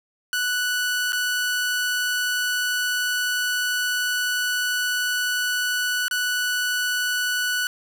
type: tone with dropouts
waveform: sawtooth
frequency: 1481 Hz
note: F#6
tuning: 1 cent sharp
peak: -18 dBFS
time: 0.33-7.67 s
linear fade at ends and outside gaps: 1 ms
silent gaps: 1.122-1.13 / 6.082-6.111 s
effects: none